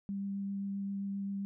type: tone with vibrato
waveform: sine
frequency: 198 Hz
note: G3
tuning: 18 cents sharp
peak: -34 dBFS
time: 0.09-1.45 s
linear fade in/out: 0 ms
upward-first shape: triangle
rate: 7.6 Hz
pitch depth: 10 cents each way
effects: none